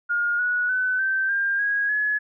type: tone with pitch steps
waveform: sine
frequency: 1422 / 1464.5 / 1508.3 / 1553.4 / 1599.8 / 1647.7 / 1696.9 Hz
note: F6 / F#6 / F#6 / G6 / G6 / G#6 / G#6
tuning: +31 / -18 / +33 / -16 / +35 / -14 / +37 cents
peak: -20 dBFS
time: 0.09-2.19 s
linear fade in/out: 20 ms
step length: 300 ms
effects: none